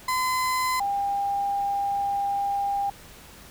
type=tone pair in turn; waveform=35% pulse / sine; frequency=1021 / 800.8 Hz; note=C6 / G5; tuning=-43 / +37 cents; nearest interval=major third; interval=420 cents; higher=first; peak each=-21 / -23 dBFS; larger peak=first; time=0.08-0.8 / 0.8-2.9 s; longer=second; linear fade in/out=5 ms; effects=pink hiss -47 dBFS RMS until 3.5 s